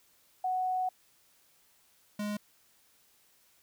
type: tone pair in turn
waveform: sine / square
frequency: 741 / 207.9 Hz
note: F#5 / G#3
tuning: +2 / +2 cents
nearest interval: octave + minor seventh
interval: 2200 cents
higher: first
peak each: -28 / -33 dBFS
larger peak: first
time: 0.44-0.89 / 2.19-2.37 s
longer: first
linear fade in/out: 5 ms
effects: white hiss -66 dBFS RMS until 3.62 s